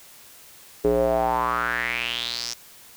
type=tone with band-pass filter sweep; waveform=square; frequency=59.4 Hz; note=A#1; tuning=33 cents sharp; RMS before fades=-24 dBFS; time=0.84-2.54 s; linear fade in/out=10 ms; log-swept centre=410 to 5800 Hz; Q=5.4; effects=white hiss -48 dBFS RMS until 2.96 s